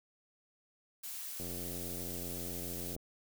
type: noise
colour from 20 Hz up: blue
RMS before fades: -43 dBFS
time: 1.03-2.96 s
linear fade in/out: 10 ms
type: click train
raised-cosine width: 2 ms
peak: -32 dBFS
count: 138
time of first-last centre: 1.4-2.964 s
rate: 87.6 Hz
effects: none